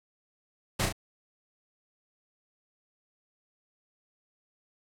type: noise with echo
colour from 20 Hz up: pink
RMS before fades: -27 dBFS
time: 0.79-0.86 s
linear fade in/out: 10 ms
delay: 33 ms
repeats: 2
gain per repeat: -4 dB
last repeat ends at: 0.926 s
effects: low-pass 11000 Hz 12 dB/octave